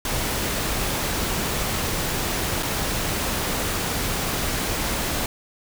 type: noise with dropouts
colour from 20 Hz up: pink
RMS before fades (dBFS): -25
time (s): 0.05-5.26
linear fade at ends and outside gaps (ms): 2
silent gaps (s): 2.627-2.63
effects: none